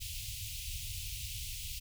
pink band-stop noise, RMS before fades -41 dBFS, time 0-1.8 s, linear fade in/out 20 ms, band 120 to 2500 Hz, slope 48 dB/octave, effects none

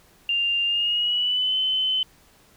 sine tone with pitch glide, 2794 to 3047 Hz, F7 to G7, 0 to -50 cents, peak -20 dBFS, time 0.29-2.03 s, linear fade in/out 2 ms, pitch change +150 cents, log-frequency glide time 0.65-1.56 s, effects pink hiss -56 dBFS RMS until 2.56 s

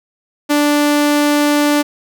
sawtooth tone, 293.3 Hz, D4, 2 cents flat, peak -7 dBFS, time 0.49-1.83 s, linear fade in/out 20 ms, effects none

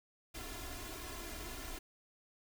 pink noise with comb filter, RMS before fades -45 dBFS, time 0.34-1.79 s, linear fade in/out 10 ms, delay 2.9 ms, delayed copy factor +0.95, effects none

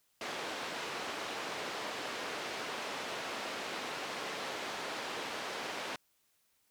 pink band-pass noise, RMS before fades -40 dBFS, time 0.21-5.96 s, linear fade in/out 2 ms, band 390 to 4400 Hz, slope 12 dB/octave, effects white hiss -74 dBFS RMS until 6.7 s

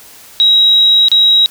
sine tone with dropouts, 3836 Hz, A#7, 49 cents sharp, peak -5 dBFS, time 0.4-1.46 s, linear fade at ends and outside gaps 0 ms, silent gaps 1.084-1.116 s, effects white hiss -38 dBFS RMS until 1.5 s

